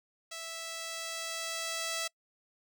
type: tone with level ramp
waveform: 5% pulse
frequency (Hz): 658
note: E5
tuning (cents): -3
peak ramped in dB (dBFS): -29 to -21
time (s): 0.31-2.08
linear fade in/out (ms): 10
effects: noise-tail reverb RT60 0.1 s tail -26 dB re dry